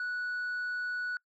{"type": "tone", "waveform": "sine", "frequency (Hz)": 1474, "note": "F#6", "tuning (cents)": -7, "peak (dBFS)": -29, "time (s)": [0, 1.17], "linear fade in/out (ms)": 2, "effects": ["noise-tail reverb RT60 0.1 s tail -26 dB re dry", "tanh soft clip ceiling -31 dBFS"]}